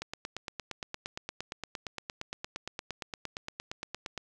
click train, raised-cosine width 0.2 ms, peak -19 dBFS, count 37, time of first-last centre 0.02-4.177 s, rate 8.66 Hz, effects none

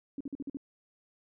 sine tone bursts, 278.3 Hz, C#4, 7 cents sharp, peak -34 dBFS, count 6, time 0.18-0.571 s, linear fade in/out 2 ms, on 26 ms, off 47 ms, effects none

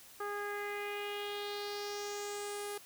sawtooth tone with low-pass filter sweep, 410 Hz, G#4, 22 cents flat, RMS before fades -40 dBFS, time 0.2-2.78 s, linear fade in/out 5 ms, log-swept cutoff 1400 to 11000 Hz, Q 3.3, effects white hiss -56 dBFS RMS until 2.85 s

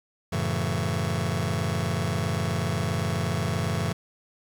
sawtooth chord, F# minor seventh, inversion none, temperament just, 92.5 / 111 / 138.75 / 166.5 Hz, F#2 / A2 / C#3 / E3, 0 / +16 / +2 / +18 cents, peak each -26 dBFS, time 0.32-3.93 s, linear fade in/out 10 ms, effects low-pass 11000 Hz 12 dB/octave + 8-bit

